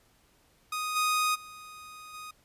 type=tone with level steps; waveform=sawtooth; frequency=1244.5 Hz; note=D#6; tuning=in tune; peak=-27 / -21 / -41 / -37 dBFS; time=0.72-2.31 s; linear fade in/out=5 ms; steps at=0.95 / 1.34 / 2.13 s; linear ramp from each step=20 ms; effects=pink hiss -65 dBFS RMS until 2.44 s + resampled to 32000 Hz